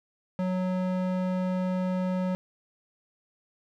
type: tone with band-pass filter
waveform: square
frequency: 184.2 Hz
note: F#3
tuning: 7 cents flat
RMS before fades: -28 dBFS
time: 0.39-2.35 s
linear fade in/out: 0 ms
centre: 400 Hz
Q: 0.64
effects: none